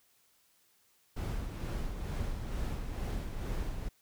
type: noise with tremolo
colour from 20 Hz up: brown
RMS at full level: -34 dBFS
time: 1.16-3.89 s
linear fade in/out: 10 ms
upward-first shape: sine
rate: 2.2 Hz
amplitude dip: 45%
effects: white hiss -69 dBFS RMS until 4.01 s